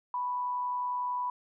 sine tone with amplitude modulation, 987.8 Hz, B5, in tune, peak -28 dBFS, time 0.14-1.3 s, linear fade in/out 2 ms, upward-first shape sine, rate 131 Hz, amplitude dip 30%, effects none

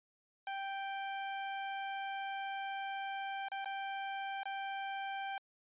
sawtooth tone with dropouts, 784 Hz, G5, in tune, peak -34 dBFS, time 0.47-5.38 s, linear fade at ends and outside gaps 2 ms, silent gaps 3.485-3.517 / 3.646-3.657 / 4.433-4.455 s, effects resampled to 8000 Hz

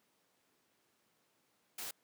white noise, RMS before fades -43 dBFS, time 1.78-1.91 s, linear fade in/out 5 ms, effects pink hiss -75 dBFS RMS until 2.03 s + high-pass 200 Hz 12 dB/octave

